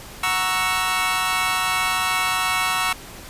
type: chord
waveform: 20% pulse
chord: F# dominant seventh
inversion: none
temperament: equal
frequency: 740 / 932.3 / 1108.7 / 1318.5 Hz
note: F#5 / A#5 / C#6 / E6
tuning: 0 / 0 / 0 / 0 cents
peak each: -23 / -22 / -19 / -19 dBFS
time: 0.23-2.93 s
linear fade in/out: 5 ms
effects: pink hiss -39 dBFS RMS until 3.29 s + resampled to 32000 Hz